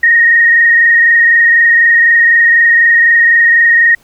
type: tone with frequency modulation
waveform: sine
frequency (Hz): 1863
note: A#6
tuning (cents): -2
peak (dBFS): -4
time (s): 0.03-3.95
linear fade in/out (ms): 5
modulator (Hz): 24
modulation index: 1.2
effects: pink hiss -49 dBFS RMS until 4.03 s